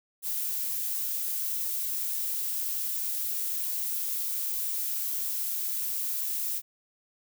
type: noise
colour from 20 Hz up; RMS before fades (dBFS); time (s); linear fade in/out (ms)
violet; -31; 0.22-6.62; 50
effects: none